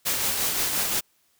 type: noise with tremolo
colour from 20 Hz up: white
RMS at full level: -24 dBFS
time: 0.05-1.01 s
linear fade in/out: 20 ms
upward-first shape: sine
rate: 5.7 Hz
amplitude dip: 35%
effects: white hiss -66 dBFS RMS until 1.39 s